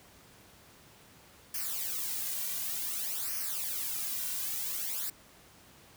blue noise with flanger, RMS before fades -35 dBFS, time 1.54-5.1 s, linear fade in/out 5 ms, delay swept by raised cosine 0.26 to 2.36 ms, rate 0.55 Hz, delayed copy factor -0.95, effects pink hiss -57 dBFS RMS until 5.96 s + high-pass 60 Hz 12 dB/octave

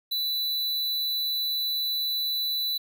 square tone, 3976 Hz, B7, 11 cents sharp, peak -26 dBFS, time 0.11-2.78 s, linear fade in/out 10 ms, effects 10-bit

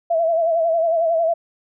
sine tone with vibrato, 662 Hz, E5, 7 cents sharp, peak -15 dBFS, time 0.1-1.34 s, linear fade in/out 10 ms, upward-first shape sine, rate 11 Hz, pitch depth 60 cents each way, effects none

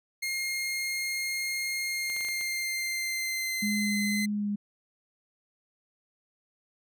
sawtooth tone with pitch glide, 2133 to 2052 Hz, C7 to C7, +33 to -34 cents, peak -26 dBFS, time 0.22-4.26 s, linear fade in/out 10 ms, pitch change -67 cents, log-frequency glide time 1.81-4.03 s
clicks, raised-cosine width 0.3 ms, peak -29 dBFS, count 6, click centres 2.1 / 2.165 / 2.208 / 2.249 / 2.286 / 2.411 s
sine tone with vibrato, 206.5 Hz, G#3, 10 cents flat, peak -27 dBFS, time 3.62-4.56 s, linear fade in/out 10 ms, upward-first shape sine, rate 1.9 Hz, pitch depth 14 cents each way
effects none

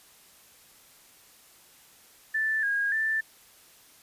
sine tone with pitch steps, 1761 / 1634 / 1769 Hz, A6 / G#6 / A6, +1 / -29 / +9 cents, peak -24 dBFS, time 2.34-3.21 s, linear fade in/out 10 ms, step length 290 ms, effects white hiss -56 dBFS RMS until 4.02 s + resampled to 32000 Hz

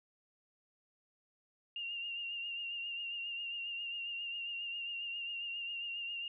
sine tone with vibrato, 2794 Hz, F7, in tune, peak -38 dBFS, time 1.76-6.28 s, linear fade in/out 2 ms, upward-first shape triangle, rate 7.4 Hz, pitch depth 41 cents each way, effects none

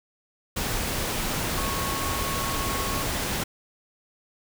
sine tone in noise, 1100 Hz, C#6, 14 cents flat, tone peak -32 dBFS, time 1.57-3.03 s, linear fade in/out 10 ms, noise pink, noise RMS -28 dBFS, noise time 0.56-3.44 s, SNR -7 dB, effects none

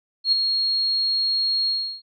sine tone with ADSR envelope, 4275 Hz, C8, 36 cents sharp, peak -13 dBFS, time 0.24-2.02 s, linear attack 85 ms, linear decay 5 ms, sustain -6 dB, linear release 340 ms, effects none

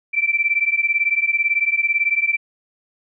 sine beating tone pair, 2329 / 2347 Hz, D7 / D7, -15 / -2 cents, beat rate 18 Hz, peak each -19 dBFS, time 0.13-2.37 s, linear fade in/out 20 ms, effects none

